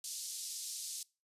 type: band-pass noise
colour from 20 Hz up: pink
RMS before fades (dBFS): -43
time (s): 0.04-1.03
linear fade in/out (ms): 2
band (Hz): 4600 to 11000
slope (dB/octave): 24
effects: noise-tail reverb RT60 0.3 s tail -23 dB re dry + resampled to 32000 Hz